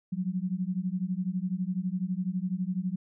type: beating tone pair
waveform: sine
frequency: 177.9 / 189.9 Hz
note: F3 / F#3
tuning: +32 / +45 cents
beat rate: 12 Hz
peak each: -31 dBFS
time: 0.12-2.96 s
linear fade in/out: 10 ms
effects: none